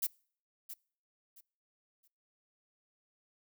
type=noise with echo; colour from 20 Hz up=violet; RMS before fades=-32 dBFS; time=0.02-0.07 s; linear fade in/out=10 ms; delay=670 ms; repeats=3; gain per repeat=-12 dB; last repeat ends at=2.08 s; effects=noise-tail reverb RT60 0.5 s tail -25 dB re dry